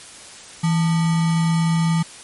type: tone with sample-and-hold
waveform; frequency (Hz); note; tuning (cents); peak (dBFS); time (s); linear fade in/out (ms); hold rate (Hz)
sine; 164.81; E3; 0; -15; 0.63-2.03; 10; 1050
effects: white hiss -40 dBFS RMS until 2.23 s + MP3 48 kbps